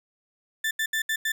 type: tone bursts at uneven times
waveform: 35% pulse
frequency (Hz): 1769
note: A6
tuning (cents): +9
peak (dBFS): -22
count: 5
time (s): 0.64-0.71 / 0.79-0.86 / 0.93-1.02 / 1.09-1.16 / 1.25-1.32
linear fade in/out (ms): 5
effects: none